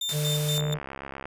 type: tone with tremolo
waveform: 35% pulse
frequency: 3600 Hz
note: A7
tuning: 39 cents sharp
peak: -25 dBFS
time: 0.01-0.74 s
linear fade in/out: 5 ms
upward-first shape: square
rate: 4.2 Hz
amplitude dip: 75%
type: noise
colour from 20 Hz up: white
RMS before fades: -34 dBFS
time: 0.09-0.58 s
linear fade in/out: 0 ms
type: harmonic tone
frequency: 150 Hz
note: D3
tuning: 37 cents sharp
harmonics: 1 / 3 / 4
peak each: -25 / -35 / -37 dBFS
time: 0.11-0.79 s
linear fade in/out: 50 ms
type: click train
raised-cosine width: 0.5 ms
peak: -21 dBFS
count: 47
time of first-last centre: 0.58-1.255 s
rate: 68.1 Hz
effects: resampled to 32000 Hz